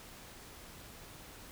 silence, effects pink hiss -52 dBFS RMS until 1.51 s

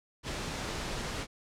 pink noise, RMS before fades -36 dBFS, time 0.23-1.27 s, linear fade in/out 50 ms, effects low-pass 7000 Hz 12 dB/octave

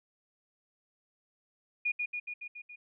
sine tone with echo, 2443 Hz, D#7, 32 cents flat, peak -27 dBFS, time 1.85-1.92 s, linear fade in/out 10 ms, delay 140 ms, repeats 6, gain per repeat -3 dB, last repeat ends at 2.76 s, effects none

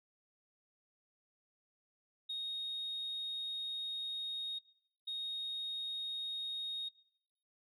sine tone bursts at uneven times, 3729 Hz, A#7, in tune, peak -36 dBFS, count 2, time 2.29-4.59 / 5.07-6.89 s, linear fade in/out 10 ms, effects noise-tail reverb RT60 0.8 s tail -22 dB re dry + tanh soft clip ceiling -34 dBFS

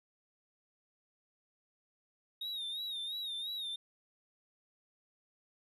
triangle tone with vibrato, 3729 Hz, A#7, in tune, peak -36 dBFS, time 2.41-3.76 s, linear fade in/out 5 ms, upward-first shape sine, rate 2.9 Hz, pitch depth 86 cents each way, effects none

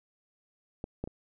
clicks, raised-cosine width 2 ms, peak -22 / -20 / -28 dBFS, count 3, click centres 0.841 / 1.04 / 1.075 s, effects none

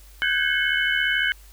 sine tone cluster, 1502 / 1576 / 1654 / 2179 / 3008 Hz, F#6 / G6 / G#6 / C#7 / F#7, +26 / +9 / -8 / -30 / +28 cents, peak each -26 dBFS, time 0.22-1.32 s, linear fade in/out 0 ms, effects added 50 Hz sine -45 dBFS peak until 1.52 s + white hiss -53 dBFS RMS until 1.52 s

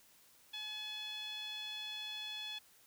sawtooth tone with band-pass filter, 853 Hz, G#5, 46 cents sharp, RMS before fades -44 dBFS, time 0.53-2.59 s, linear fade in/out 10 ms, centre 3300 Hz, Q 6.1, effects white hiss -65 dBFS RMS until 2.86 s

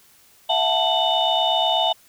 sine tone cluster, 662 / 730 / 877 / 2971 / 3632 Hz, E5 / F#5 / A5 / F#7 / A#7, +7 / -24 / -6 / +6 / -46 cents, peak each -23 dBFS, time 0.49-1.93 s, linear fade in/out 10 ms, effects tanh soft clip ceiling -8 dBFS + white hiss -54 dBFS RMS until 2.08 s

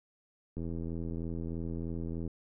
click train, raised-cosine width 3 ms, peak -26 dBFS, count 143, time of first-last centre 0.57-2.277 s, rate 83.2 Hz, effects none

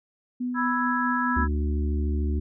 sine tone with tremolo, 247.9 Hz, B3, 7 cents sharp, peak -25 dBFS, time 0.4-1.45 s, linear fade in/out 10 ms, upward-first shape sine, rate 4.7 Hz, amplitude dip 25%
sine chord, E major, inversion second, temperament equal, 987.8 / 1318.5 / 1661.2 Hz, B5 / E6 / G#6, 0 / 0 / 0 cents, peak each -28 dBFS, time 0.54-1.48 s, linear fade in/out 50 ms
harmonic tone, 73.42 Hz, D2, in tune, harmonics 1 / 3 / 4 / 5, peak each -23 / -33 / -35 / -37 dBFS, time 1.36-2.4 s, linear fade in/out 10 ms
effects none

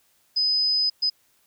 sine tone bursts at uneven times, 5020 Hz, D#8, 15 cents sharp, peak -19 dBFS, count 2, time 0.36-0.9 / 1.02-1.1 s, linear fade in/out 10 ms, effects white hiss -64 dBFS RMS until 1.46 s

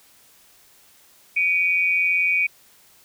sine tone pair together, 2286 / 2464 Hz, D7 / D#7, -47 / -17 cents, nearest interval minor second, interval 130 cents, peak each -20 dBFS, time 1.36-2.47 s, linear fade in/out 10 ms, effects white hiss -54 dBFS RMS until 3.04 s

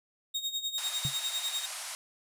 35% pulse tone with tremolo, 3729 Hz, A#7, in tune, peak -27 dBFS, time 0.34-1.66 s, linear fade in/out 10 ms, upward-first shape sine, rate 10 Hz, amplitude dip 75%
white band-pass noise, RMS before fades -40 dBFS, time 0.78-1.95 s, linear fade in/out 0 ms, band 630 to 11000 Hz, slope 48 dB/octave
sine tone with exponential decay, 137.9 Hz, C#3, 9 cents flat, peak -26 dBFS, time 1.05-1.15 s, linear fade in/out 0 ms, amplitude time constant 21 ms
effects none

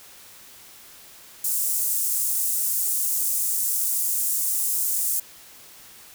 pink high-pass noise, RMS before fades -24 dBFS, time 1.44-5.2 s, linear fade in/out 5 ms, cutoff 8000 Hz, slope 24 dB/octave, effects white hiss -47 dBFS RMS until 6.14 s

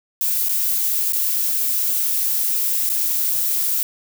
violet noise with dropouts, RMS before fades -20 dBFS, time 0.21-3.83 s, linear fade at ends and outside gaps 1 ms, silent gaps 0.486-0.493 / 1.123-1.132 / 2.892-2.899 s, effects none

